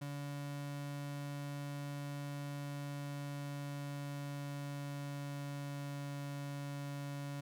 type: tone with pitch glide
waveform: 35% pulse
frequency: 143.1 to 142.03 Hz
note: D3 to C#3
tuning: -45 to +42 cents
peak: -39 dBFS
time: 0.01-7.41 s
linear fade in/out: 10 ms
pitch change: -13 cents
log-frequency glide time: 2.43-6.34 s
effects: none